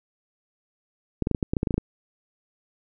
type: clicks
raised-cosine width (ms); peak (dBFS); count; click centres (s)
3; -10; 12; 1.223 / 1.271 / 1.313 / 1.348 / 1.428 / 1.535 / 1.568 / 1.631 / 1.672 / 1.708 / 1.742 / 1.78
effects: none